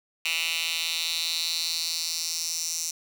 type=tone with high-pass filter sweep; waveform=10% pulse; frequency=164.81 Hz; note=E3; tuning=in tune; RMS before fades=-29 dBFS; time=0.25-2.91 s; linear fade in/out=5 ms; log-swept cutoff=2800 to 6100 Hz; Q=3.5; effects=none